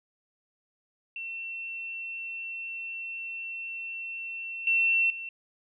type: tone with level steps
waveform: sine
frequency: 2702 Hz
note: E7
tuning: 42 cents sharp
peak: -34 / -21 / -35 dBFS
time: 1.16-5.29 s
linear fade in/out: 2 ms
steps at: 4.67 / 5.1 s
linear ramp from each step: 2 ms
effects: none